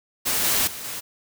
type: noise with level steps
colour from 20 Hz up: white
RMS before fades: -23 / -21 / -35 / -32 dBFS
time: 0.25-1.01 s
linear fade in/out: 20 ms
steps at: 0.44 / 0.67 / 0.84 s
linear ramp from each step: 5 ms
effects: none